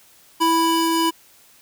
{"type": "tone pair together", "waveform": "square", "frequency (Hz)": [329.6, 987.8], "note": ["E4", "B5"], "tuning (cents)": [0, 0], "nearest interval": "octave + perfect fifth", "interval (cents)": 1900, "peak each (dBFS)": [-20, -19], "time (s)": [0.4, 1.11], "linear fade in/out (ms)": 20, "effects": ["white hiss -52 dBFS RMS until 1.61 s"]}